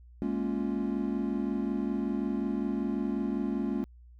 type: chord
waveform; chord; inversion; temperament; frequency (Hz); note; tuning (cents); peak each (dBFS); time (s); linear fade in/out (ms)
triangle; Bb minor seventh; third; equal; 207.7 / 233.1 / 277.2 / 349.2; Ab3 / Bb3 / Db4 / F4; 0 / 0 / 0 / 0; -31 / -32 / -31 / -35; 0.22-3.84; 0
effects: added 60 Hz sine -50 dBFS peak until 4.19 s